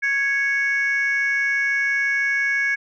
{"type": "tone pair together", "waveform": "sine", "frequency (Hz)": [1660.9, 2217], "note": ["G#6", "C#7"], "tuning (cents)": [0, 0], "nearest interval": "perfect fourth", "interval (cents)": 500, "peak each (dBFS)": [-19, -20], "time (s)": [0.02, 2.76], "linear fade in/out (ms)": 20, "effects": ["tanh soft clip ceiling -14 dBFS"]}